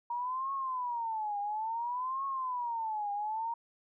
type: tone with vibrato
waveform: sine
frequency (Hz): 943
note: A#5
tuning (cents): +20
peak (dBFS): -32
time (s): 0.1-3.54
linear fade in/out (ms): 5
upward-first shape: triangle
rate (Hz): 0.58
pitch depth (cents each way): 270
effects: none